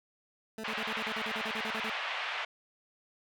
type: tone bursts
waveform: 20% pulse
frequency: 220 Hz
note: A3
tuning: in tune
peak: -33 dBFS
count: 14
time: 0.58-1.898 s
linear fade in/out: 2 ms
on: 57 ms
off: 40 ms
type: band-pass noise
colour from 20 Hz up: white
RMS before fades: -36 dBFS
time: 0.64-2.45 s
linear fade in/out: 5 ms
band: 660 to 3000 Hz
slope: 24 dB/octave
effects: none